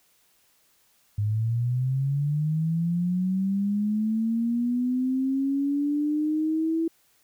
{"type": "linear sweep", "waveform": "sine", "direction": "up", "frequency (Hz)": [102.2, 330], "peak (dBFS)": -22, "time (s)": [1.18, 6.88], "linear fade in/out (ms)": 5, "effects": ["white hiss -64 dBFS RMS until 7.23 s"]}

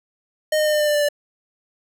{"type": "tone with pitch steps", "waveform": "square", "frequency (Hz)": [616, 611.4, 606.8, 602.3, 597.8, 593.3, 588.9, 584.5], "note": ["D#5", "D#5", "D#5", "D5", "D5", "D5", "D5", "D5"], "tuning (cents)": [-17, -30, -44, 44, 31, 18, 5, -8], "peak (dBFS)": -17, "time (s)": [0.52, 1.088], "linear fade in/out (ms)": 5, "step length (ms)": 71, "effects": []}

